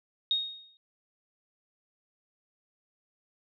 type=tone with exponential decay; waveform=sine; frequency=3729 Hz; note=A#7; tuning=in tune; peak=-22 dBFS; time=0.31-0.77 s; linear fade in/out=1 ms; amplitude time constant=99 ms; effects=none